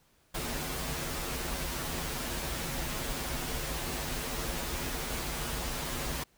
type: noise with comb filter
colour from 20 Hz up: pink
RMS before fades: -35 dBFS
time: 0.34-6.24 s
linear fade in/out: 10 ms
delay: 10 ms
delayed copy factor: -0.75
effects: pink hiss -67 dBFS RMS until 6.37 s